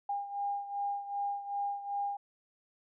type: beating tone pair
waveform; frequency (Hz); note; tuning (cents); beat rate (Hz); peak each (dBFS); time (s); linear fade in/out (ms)
sine; 806 / 808.6; G5 / G#5; +48 / -46; 2.6; -34 / -39; 0.09-2.17; 5
effects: none